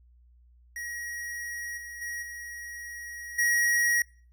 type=tone with level steps; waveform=square; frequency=1899 Hz; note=A#6; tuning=32 cents sharp; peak=-35 / -40 / -34 / -39 / -23 dBFS; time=0.76-4.02 s; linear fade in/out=2 ms; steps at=1.77 / 2.01 / 2.22 / 3.38 s; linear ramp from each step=10 ms; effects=noise-tail reverb RT60 0.5 s tail -26 dB re dry + added 60 Hz sine -55 dBFS peak until 4.32 s